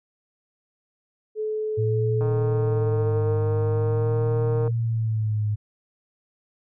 sine tone with pitch glide, 431 to 461.9 Hz, A4 to A#4, -36 to -16 cents, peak -24 dBFS, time 1.35-4.71 s, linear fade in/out 50 ms, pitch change +120 cents, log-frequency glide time 2.38-3.51 s
sine tone with vibrato, 110.6 Hz, A2, 9 cents sharp, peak -21 dBFS, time 1.77-5.56 s, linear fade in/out 20 ms, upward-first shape sine, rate 0.45 Hz, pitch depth 93 cents each way
click train, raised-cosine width 1 ms, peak -22 dBFS, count 381, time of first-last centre 2.21-4.678 s, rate 154 Hz
effects none

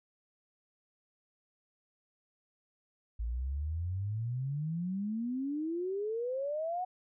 sine exponential sweep, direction up, 54.4 to 747 Hz, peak -32 dBFS, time 3.19-6.85 s, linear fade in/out 10 ms, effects none

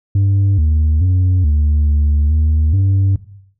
sine tone with pitch steps, 98.7 / 77.1 / 91.9 / 74.5 / 73.6 / 77.3 / 97.1 Hz, G2 / D#2 / F#2 / D2 / D2 / D#2 / G2, +12 / -15 / -11 / +25 / +4 / -11 / -16 cents, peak -7 dBFS, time 0.15-3.16 s, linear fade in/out 5 ms, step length 430 ms, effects noise-tail reverb RT60 0.7 s tail -18 dB re dry + tanh soft clip ceiling -9 dBFS

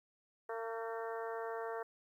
harmonic tone with a mistuned harmonic, 227.2 Hz, A#3, 44 cents flat, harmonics 2 / 3 / 4 / 5 / 6 / 7 / 8, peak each -41 / -45 / -47 / -49 / -51 / -52 / -53 dBFS, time 0.49-1.83 s, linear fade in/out 5 ms, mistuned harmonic 7, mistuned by -36 cents, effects 12-bit

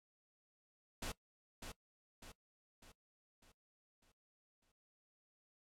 pink noise with echo, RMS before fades -43 dBFS, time 1.02-1.12 s, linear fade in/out 5 ms, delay 600 ms, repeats 6, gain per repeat -6 dB, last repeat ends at 4.72 s, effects noise-tail reverb RT60 0.1 s tail -18 dB re dry + low-pass 11000 Hz 12 dB/octave

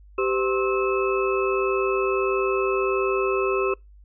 sine tone cluster, 390.5 / 512 / 1066 / 1302 / 2604 Hz, G4 / C5 / C6 / E6 / E7, -7 / -38 / +32 / -22 / -22 cents, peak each -22 / -29 / -29 / -30 / -31 dBFS, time 0.18-3.74 s, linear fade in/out 5 ms, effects noise-tail reverb RT60 0.2 s tail -26 dB re dry + added 50 Hz sine -46 dBFS peak until 4.04 s

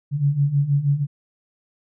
sine beating tone pair, 138.59 / 144.89 Hz, C#3 / D3, 0 / -23 cents, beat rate 6.3 Hz, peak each -22 / -18 dBFS, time 0.11-1.07 s, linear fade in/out 50 ms, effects none

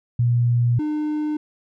sine / triangle tone pair in turn, 120.1 / 302.6 Hz, B2 / D#4, -48 / -48 cents, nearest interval octave + major third, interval 1600 cents, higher second, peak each -15 / -19 dBFS, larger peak first, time 0.19-0.79 / 0.79-1.37 s, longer first, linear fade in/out 5 ms, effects none

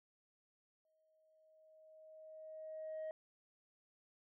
sine tone with exponential growth, 629 Hz, D#5, 19 cents sharp, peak -38 dBFS, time 0.85-3.11 s, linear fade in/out 1 ms, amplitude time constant 490 ms, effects tanh soft clip ceiling -40 dBFS

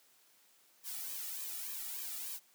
blue noise with flanger, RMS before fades -42 dBFS, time 0.83-2.4 s, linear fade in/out 50 ms, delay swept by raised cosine 1.4 to 1.93 ms, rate 3.4 Hz, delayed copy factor -0.9, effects white hiss -67 dBFS RMS until 2.54 s + high-pass 200 Hz 12 dB/octave

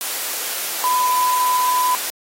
sine tone in noise, 1001 Hz, B5, 23 cents sharp, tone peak -15 dBFS, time 0.84-1.95 s, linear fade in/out 0 ms, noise white, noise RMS -25 dBFS, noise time 0.01-2.1 s, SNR +7 dB, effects high-pass 400 Hz 12 dB/octave + AAC 48 kbps

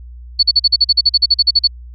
sine tone bursts, 4438 Hz, C#8, 1 cent sharp, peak -6 dBFS, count 16, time 0.39-1.675 s, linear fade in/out 10 ms, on 40 ms, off 43 ms, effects added 60 Hz sine -31 dBFS peak until 1.94 s

